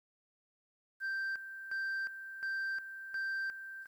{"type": "tone with tremolo", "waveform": "sine", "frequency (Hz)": 1568, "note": "G6", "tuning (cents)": 0, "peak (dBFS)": -31, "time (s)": [1, 3.87], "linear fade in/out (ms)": 50, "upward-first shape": "square", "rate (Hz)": 1.4, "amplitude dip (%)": 75, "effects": ["tanh soft clip ceiling -33 dBFS", "11-bit"]}